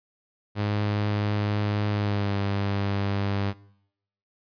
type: tone with pitch glide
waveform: sawtooth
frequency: 103.83 to 99.83 Hz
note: G#2 to G2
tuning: 0 to +32 cents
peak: -20 dBFS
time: 0.55-3.54 s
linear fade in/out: 50 ms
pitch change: -68 cents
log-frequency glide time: 1.95-2.35 s
effects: noise-tail reverb RT60 0.8 s tail -22 dB re dry + resampled to 11025 Hz